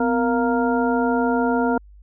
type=harmonic tone with a mistuned harmonic; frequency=233.1 Hz; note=A#3; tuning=in tune; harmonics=1 / 2 / 3 / 4 / 6; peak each=-20 / -23 / -25 / -26 / -28 dBFS; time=0-1.78 s; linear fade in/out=5 ms; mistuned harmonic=1; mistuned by=+140 cents; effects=added 50 Hz sine -43 dBFS peak until 2.02 s

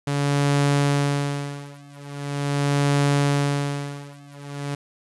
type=tone with tremolo; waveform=sawtooth; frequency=142.5 Hz; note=C#3; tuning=48 cents sharp; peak=-13 dBFS; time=0.07-4.75 s; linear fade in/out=5 ms; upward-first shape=sine; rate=0.42 Hz; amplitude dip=95%; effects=resampled to 24000 Hz + 8-bit

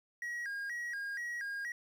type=tone with vibrato; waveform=triangle; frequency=1760 Hz; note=A6; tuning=in tune; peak=-35 dBFS; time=0.22-1.72 s; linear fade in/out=2 ms; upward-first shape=square; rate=2.1 Hz; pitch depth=140 cents each way; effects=11-bit

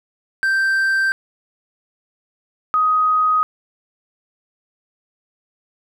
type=tone pair in turn; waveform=triangle / sine; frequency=1566 / 1253.6 Hz; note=G6 / D#6; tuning=-2 / +13 cents; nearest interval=major third; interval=385 cents; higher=first; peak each=-13 dBFS; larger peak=neither; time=0.43-1.12 / 2.74-3.43 s; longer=neither; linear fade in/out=0 ms; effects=none

